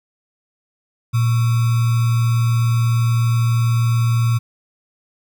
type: tone with sample-and-hold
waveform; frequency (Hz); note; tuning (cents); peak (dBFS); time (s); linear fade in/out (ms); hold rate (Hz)
sine; 116.54; A#2; 0; -13; 1.13-4.39; 20; 1225
effects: none